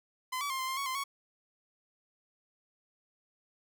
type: tone with pitch steps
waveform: sawtooth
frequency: 1024 / 1144 / 1059 / 1041 / 1055 / 1113 / 1039 / 1112 Hz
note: C6 / D6 / C6 / C6 / C6 / C#6 / C6 / C#6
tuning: -38 / -46 / +21 / -9 / +14 / +7 / -12 / +5 cents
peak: -29 dBFS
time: 0.32-1.04 s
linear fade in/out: 10 ms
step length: 90 ms
effects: none